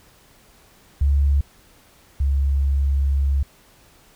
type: tone pair in turn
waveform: sine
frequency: 70.4 / 69.11 Hz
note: C#2 / C#2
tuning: +27 / -5 cents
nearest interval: unison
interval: 32 cents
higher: first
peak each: -14 / -16 dBFS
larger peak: first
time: 1.01-1.41 / 2.2-3.43 s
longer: second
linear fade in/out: 5 ms
effects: pink hiss -53 dBFS RMS until 4.15 s